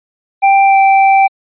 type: tone with pitch glide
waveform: square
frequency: 786 to 779.7 Hz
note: G5 to G5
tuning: +4 to -10 cents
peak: -6 dBFS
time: 0.42-1.28 s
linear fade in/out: 20 ms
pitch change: -14 cents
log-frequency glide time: 0.65-0.77 s
effects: resampled to 8000 Hz